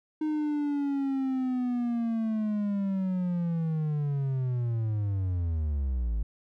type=linear sweep; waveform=triangle; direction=down; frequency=310 to 51.5 Hz; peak=-24 dBFS; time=0.21-6.23 s; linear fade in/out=5 ms; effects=none